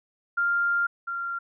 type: tone pair in turn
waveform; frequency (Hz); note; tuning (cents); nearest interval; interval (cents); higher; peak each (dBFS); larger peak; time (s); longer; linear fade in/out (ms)
sine; 1396.9 / 1384; F6 / F6; 0 / -16; unison; 16; first; -21 / -28; first; 0.37-0.87 / 1.07-1.39; first; 10
effects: none